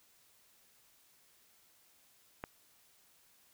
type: click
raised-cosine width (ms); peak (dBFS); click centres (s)
0.5; -24; 2.439
effects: white hiss -67 dBFS RMS until 3.53 s